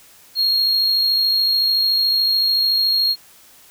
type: tone with amplitude modulation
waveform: triangle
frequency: 4266 Hz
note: C8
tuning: 33 cents sharp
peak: -12 dBFS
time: 0.35-3.16 s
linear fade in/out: 50 ms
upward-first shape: sine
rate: 53.7 Hz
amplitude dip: 30%
effects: white hiss -48 dBFS RMS until 3.7 s